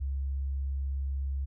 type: tone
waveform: sine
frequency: 68.2 Hz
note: C#2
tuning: 28 cents flat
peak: -29 dBFS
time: 0-1.46 s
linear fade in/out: 20 ms
effects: none